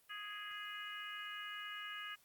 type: harmonic tone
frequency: 415.3 Hz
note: G#4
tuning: in tune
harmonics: 3 / 4 / 5 / 6 / 7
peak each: -50 / -48 / -52 / -55 / -49 dBFS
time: 0.09-2.16 s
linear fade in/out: 20 ms
effects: white hiss -70 dBFS RMS until 2.24 s + Opus 32 kbps